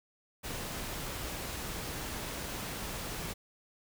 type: noise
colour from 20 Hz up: pink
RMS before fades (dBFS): -39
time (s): 0.43-3.34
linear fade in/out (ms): 20
effects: none